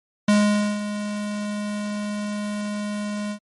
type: tone with ADSR envelope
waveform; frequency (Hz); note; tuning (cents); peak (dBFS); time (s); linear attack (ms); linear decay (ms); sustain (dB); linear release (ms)
square; 207.7; G#3; 0; -14; 0.28-3.39; 6; 500; -12; 81
effects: MP3 48 kbps